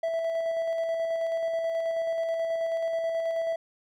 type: tone with tremolo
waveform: triangle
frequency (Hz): 659.3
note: E5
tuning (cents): 0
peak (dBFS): -23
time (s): 0.03-3.56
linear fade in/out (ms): 5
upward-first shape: square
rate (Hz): 9.3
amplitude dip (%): 25
effects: none